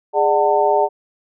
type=harmonic tone with a mistuned harmonic; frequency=149.2 Hz; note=D3; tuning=28 cents sharp; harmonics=3 / 4 / 5 / 6; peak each=-18 / -18 / -18 / -18 dBFS; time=0.13-0.89 s; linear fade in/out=50 ms; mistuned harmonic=3; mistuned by=-140 cents; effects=none